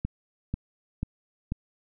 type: click train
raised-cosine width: 5 ms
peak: -16 dBFS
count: 4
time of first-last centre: 0.05-1.521 s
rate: 2.04 Hz
effects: none